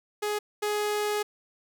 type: tone pair in turn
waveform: sawtooth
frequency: 418.1 / 418.1 Hz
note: G#4 / G#4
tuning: +12 / +12 cents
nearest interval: unison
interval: 0 cents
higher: neither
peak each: -23 / -22 dBFS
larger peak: second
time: 0.22-0.39 / 0.62-1.23 s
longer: second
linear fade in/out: 10 ms
effects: none